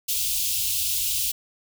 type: band-stop noise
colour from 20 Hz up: white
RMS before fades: -25 dBFS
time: 0.08-1.32 s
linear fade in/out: 10 ms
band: 110 to 2700 Hz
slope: 48 dB/octave
effects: none